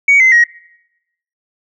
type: tone with pitch steps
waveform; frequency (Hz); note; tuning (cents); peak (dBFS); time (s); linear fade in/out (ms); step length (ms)
sine; 2248 / 2061 / 1890.3; C#7 / C7 / A#6; +24 / -27 / +24; -4; 0.08-0.44; 5; 120
effects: noise-tail reverb RT60 0.9 s tail -25 dB re dry + tanh soft clip ceiling -2 dBFS